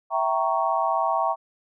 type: chord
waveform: sine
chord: E diminished seventh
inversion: none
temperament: equal with one note detuned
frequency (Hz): 659.3 / 775.4 / 932.3 / 1108.7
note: E5 / G5 / Bb5 / Db6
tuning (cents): 0 / -19 / 0 / 0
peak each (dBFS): -26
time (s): 0.1-1.36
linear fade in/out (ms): 50
effects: none